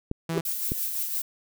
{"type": "clicks", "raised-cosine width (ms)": 3, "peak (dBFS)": -15, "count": 2, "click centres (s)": [0.114, 0.719]}
{"type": "tone", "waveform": "sawtooth", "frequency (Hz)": 164.7, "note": "E3", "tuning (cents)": -1, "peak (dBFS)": -23, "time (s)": [0.29, 0.41], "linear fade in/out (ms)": 5}
{"type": "tone with exponential growth", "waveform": "triangle", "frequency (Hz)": 392, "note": "G4", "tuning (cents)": 0, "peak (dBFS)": -17, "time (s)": [0.3, 0.38], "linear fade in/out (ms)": 0, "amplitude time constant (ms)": 16}
{"type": "noise with tremolo", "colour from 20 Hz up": "violet", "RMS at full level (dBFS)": -28, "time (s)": [0.45, 1.22], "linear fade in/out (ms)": 5, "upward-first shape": "sine", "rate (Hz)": 5.9, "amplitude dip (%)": 40}
{"effects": []}